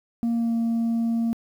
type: tone with pitch glide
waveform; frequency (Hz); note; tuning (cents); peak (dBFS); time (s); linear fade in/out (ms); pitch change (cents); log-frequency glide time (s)
sine; 233.1 to 230.3; A#3 to A#3; 0 to -21; -18; 0.23-1.33; 0; -21; 0.33-0.54
effects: tanh soft clip ceiling -20 dBFS + 9-bit